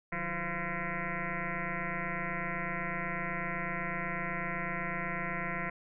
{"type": "tone with frequency modulation", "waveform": "sine", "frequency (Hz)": 1028, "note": "C6", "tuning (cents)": -31, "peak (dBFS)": -32, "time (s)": [0.12, 5.7], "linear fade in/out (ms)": 5, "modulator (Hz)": 169, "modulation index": 7, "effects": []}